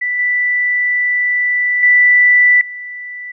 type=tone with level steps; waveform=sine; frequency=1975.5 Hz; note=B6; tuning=in tune; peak=-15 / -12 / -6 / -25 dBFS; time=0.01-3.32 s; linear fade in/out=10 ms; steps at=0.19 / 1.83 / 2.61 s; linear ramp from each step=2 ms; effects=none